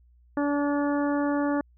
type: harmonic tone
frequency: 288.1 Hz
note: D4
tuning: 33 cents flat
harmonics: 1 / 2 / 3 / 4 / 5 / 6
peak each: -24 / -30 / -34 / -36 / -38 / -40 dBFS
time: 0.37-1.61 s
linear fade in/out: 2 ms
effects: added 60 Hz sine -55 dBFS peak until 1.77 s